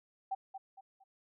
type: tone with echo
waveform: sine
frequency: 774 Hz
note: G5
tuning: 22 cents flat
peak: -32 dBFS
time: 0.31-0.35 s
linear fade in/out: 10 ms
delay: 230 ms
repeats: 3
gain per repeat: -9 dB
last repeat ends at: 1.04 s
effects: none